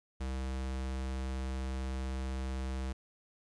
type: tone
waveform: square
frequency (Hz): 65.41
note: C2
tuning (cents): 0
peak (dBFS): -35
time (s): 0.2-2.93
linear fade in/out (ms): 10
effects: resampled to 22050 Hz + 12-bit